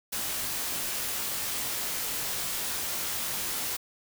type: noise with comb filter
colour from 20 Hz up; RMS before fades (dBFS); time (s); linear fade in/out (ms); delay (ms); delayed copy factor
white; -32; 0.12-3.77; 10; 19; -0.6
effects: none